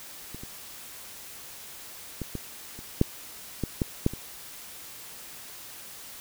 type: clicks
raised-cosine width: 3 ms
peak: -26 / -27 / -19 / -19 / -29 / -6 / -14 / -11 / -8 / -23 dBFS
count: 10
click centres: 0.346 / 0.435 / 2.217 / 2.353 / 2.79 / 3.014 / 3.637 / 3.818 / 4.064 / 4.136 s
effects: white hiss -44 dBFS RMS until 6.2 s